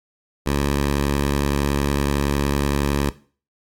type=tone with vibrato; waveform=10% pulse; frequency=70.8 Hz; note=C#2; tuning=37 cents sharp; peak=-10 dBFS; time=0.46-3.1 s; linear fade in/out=5 ms; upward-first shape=square; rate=16 Hz; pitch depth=16 cents each way; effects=noise-tail reverb RT60 0.4 s tail -18 dB re dry + AAC 64 kbps